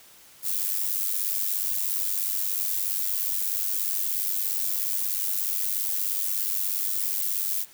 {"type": "noise with amplitude modulation", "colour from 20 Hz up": "violet", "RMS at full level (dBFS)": -24, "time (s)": [0.42, 7.66], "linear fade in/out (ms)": 50, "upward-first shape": "sine", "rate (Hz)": 96.9, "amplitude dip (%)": 70, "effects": ["white hiss -52 dBFS RMS until 7.73 s"]}